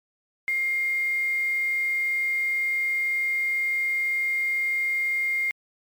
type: tone with quantisation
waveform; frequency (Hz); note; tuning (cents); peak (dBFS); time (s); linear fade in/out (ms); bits
sine; 2121; C7; +23; -22; 0.48-5.51; 0; 7
effects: MP3 96 kbps